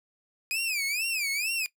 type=tone with vibrato; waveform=sawtooth; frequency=2454 Hz; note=D#7; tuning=25 cents flat; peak=-24 dBFS; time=0.51-1.66 s; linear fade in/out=0 ms; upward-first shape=sine; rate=2.2 Hz; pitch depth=200 cents each way; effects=noise-tail reverb RT60 0.1 s tail -18 dB re dry